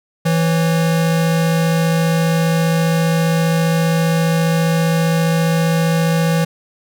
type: tone pair together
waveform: square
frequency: 164.34 / 548 Hz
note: E3 / C#5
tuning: -5 / -20 cents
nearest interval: octave + major sixth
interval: 2085 cents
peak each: -14 / -24 dBFS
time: 0.25-6.45 s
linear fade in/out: 10 ms
effects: none